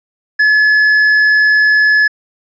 sine tone with tanh clipping, 1711 Hz, A6, 49 cents flat, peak -8 dBFS, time 0.39-2.08 s, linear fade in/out 10 ms, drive 5 dB, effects resampled to 16000 Hz

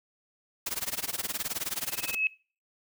white noise with tremolo, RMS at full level -30 dBFS, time 0.66-2.15 s, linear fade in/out 5 ms, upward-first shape sine, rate 19 Hz, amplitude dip 95%
sine tone with exponential growth, 2578 Hz, E7, 39 cents flat, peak -21 dBFS, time 1.81-2.27 s, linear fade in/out 1 ms, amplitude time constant 99 ms
effects noise-tail reverb RT60 0.4 s tail -23 dB re dry

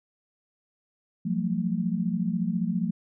sine tone cluster, 173.8 / 188.3 / 224.1 Hz, F3 / F#3 / A3, -8 / +31 / +32 cents, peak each -28 / -29 / -29 dBFS, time 1.25-2.91 s, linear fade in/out 10 ms, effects none

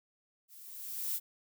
violet noise with level ramp, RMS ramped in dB -55 to -32 dBFS, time 0.48-1.2 s, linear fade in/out 50 ms, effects none

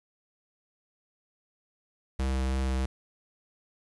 square tone with vibrato, 65.6 Hz, C2, 5 cents sharp, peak -27 dBFS, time 2.19-2.86 s, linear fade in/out 5 ms, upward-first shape sine, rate 3.1 Hz, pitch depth 12 cents each way, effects resampled to 24000 Hz + 9-bit

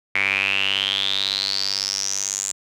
sawtooth tone with band-pass filter sweep, 98 Hz, G2, in tune, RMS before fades -23 dBFS, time 0.15-2.52 s, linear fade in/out 5 ms, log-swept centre 2200 to 7300 Hz, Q 9.6, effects none

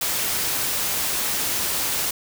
white noise, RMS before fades -24 dBFS, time 0.01-2.11 s, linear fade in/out 5 ms, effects none

